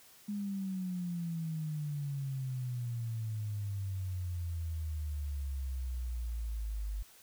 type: exponential sweep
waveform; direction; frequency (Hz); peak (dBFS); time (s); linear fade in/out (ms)
sine; down; 207.7 to 49.51; -34; 0.28-7.03; 10
effects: white hiss -59 dBFS RMS until 7.22 s